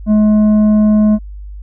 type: tone with tanh clipping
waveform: sine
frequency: 212.6 Hz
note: G#3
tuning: 41 cents sharp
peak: -8 dBFS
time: 0.06-1.19 s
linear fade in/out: 50 ms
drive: 7 dB
effects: added 50 Hz sine -26 dBFS peak until 1.62 s